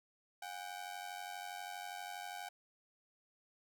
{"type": "ring-modulated tone", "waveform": "sawtooth", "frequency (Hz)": 764, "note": "G5", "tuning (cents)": -45, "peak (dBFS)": -37, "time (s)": [0.42, 2.49], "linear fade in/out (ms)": 5, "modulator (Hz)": 46.2, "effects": []}